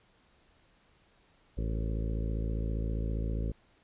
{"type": "harmonic tone with a mistuned harmonic", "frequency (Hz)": 55, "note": "A1", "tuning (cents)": 0, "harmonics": [1, 2, 3, 4, 5, 6, 7, 8, 9, 10], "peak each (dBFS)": [-31, -37, -41, -43, -45, -47, -48, -49, -50, -51], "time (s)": [1.57, 3.52], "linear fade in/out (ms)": 10, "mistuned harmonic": 9, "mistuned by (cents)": -62, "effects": ["pink hiss -66 dBFS RMS until 3.83 s", "resampled to 8000 Hz"]}